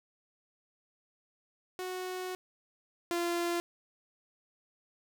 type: tone pair in turn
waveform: sawtooth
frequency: 368.1 / 344.5 Hz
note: F#4 / F4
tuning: -9 / -24 cents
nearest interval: minor second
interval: 115 cents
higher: first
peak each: -32 / -26 dBFS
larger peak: second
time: 1.79-2.35 / 3.11-3.6 s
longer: first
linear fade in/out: 0 ms
effects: none